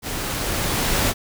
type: noise with level ramp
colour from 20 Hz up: pink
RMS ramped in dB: -28 to -19 dBFS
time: 0.02-1.14 s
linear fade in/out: 50 ms
effects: none